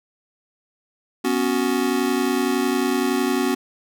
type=chord; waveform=square; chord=B suspended second; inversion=none; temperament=just; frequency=246.9 / 277.8 / 370.4 Hz; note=B3 / C#4 / F#4; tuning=0 / +4 / +2 cents; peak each=-24 dBFS; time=1.24-3.55 s; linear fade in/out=10 ms; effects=none